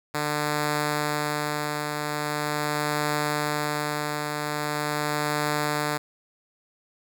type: tone with tremolo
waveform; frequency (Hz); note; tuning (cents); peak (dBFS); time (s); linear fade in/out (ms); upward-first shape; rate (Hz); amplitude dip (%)
5% pulse; 149; D3; +25; -12; 0.14-5.98; 10; triangle; 0.42; 40
effects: none